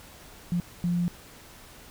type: tone bursts at uneven times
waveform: sine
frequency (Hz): 174.61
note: F3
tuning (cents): 0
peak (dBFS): -23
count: 2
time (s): 0.52-0.6 / 0.84-1.08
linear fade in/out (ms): 0
effects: pink hiss -49 dBFS RMS until 1.9 s